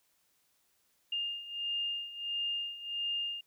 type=beating tone pair; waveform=sine; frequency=2816 / 2817.5 Hz; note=F7 / F7; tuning=+14 / +15 cents; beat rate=1.5 Hz; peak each=-39 / -35 dBFS; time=1.12-3.41 s; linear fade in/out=5 ms; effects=white hiss -73 dBFS RMS until 3.46 s